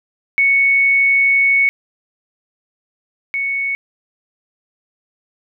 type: tone pair in turn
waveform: sine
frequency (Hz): 2217 / 2217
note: C#7 / C#7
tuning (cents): 0 / 0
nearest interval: unison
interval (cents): 0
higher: neither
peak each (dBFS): -10 / -17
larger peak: first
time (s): 0.38-1.69 / 3.34-3.75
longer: first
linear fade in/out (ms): 0
effects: none